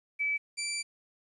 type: tone pair in turn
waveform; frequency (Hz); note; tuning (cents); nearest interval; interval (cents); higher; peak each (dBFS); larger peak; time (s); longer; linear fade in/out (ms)
sine / 15% pulse; 2300 / 2336; D7 / D7; -37 / -10; unison; 27; second; -27 / -25; second; 0.19-0.38 / 0.57-0.83; second; 20
effects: resampled to 24000 Hz + 11-bit